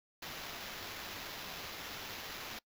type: noise with sample-and-hold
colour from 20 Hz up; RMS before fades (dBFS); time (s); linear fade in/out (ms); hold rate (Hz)
blue; -45; 0.22-2.59; 5; 8820
effects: noise-tail reverb RT60 0.1 s tail -23 dB re dry